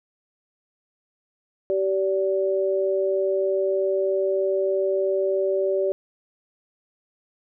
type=tone pair together; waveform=sine; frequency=385.2 / 578 Hz; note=G4 / D5; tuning=-30 / -28 cents; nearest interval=perfect fifth; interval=702 cents; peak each=-22 / -23 dBFS; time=1.7-5.92 s; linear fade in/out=0 ms; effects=none